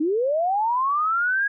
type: linear sweep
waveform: sine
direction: up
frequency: 290 to 1661.2 Hz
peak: -19 dBFS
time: 0-1.48 s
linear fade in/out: 10 ms
effects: none